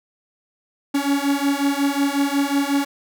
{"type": "beating tone pair", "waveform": "45% pulse", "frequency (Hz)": [278.2, 283.7], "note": ["C#4", "C#4"], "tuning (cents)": [6, 40], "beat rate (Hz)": 5.5, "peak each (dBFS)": -21, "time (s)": [0.94, 2.85], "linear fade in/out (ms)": 10, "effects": []}